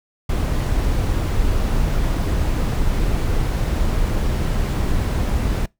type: noise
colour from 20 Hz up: brown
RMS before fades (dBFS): -19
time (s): 0.29-5.66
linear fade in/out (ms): 5
effects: noise-tail reverb RT60 0.2 s tail -24 dB re dry